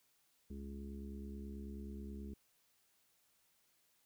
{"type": "harmonic tone", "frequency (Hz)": 69.3, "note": "C#2", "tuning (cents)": 0, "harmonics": [1, 3, 4, 5, 6], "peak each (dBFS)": [-47, -48, -58, -56, -58], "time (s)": [0.5, 2.34], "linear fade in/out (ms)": 5, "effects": ["white hiss -75 dBFS RMS until 4.05 s"]}